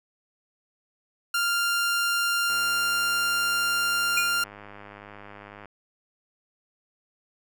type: tone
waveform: sawtooth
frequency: 1395 Hz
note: F6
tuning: 2 cents flat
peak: -19 dBFS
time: 1.34-4.44 s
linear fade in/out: 5 ms
type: click train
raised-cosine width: 0.5 ms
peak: -28 dBFS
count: 323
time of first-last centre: 2.5-5.657 s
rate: 102 Hz
type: tone with exponential decay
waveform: square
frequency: 2445 Hz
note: D#7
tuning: 31 cents flat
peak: -21 dBFS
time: 4.17-4.35 s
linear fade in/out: 5 ms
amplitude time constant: 38 ms
effects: none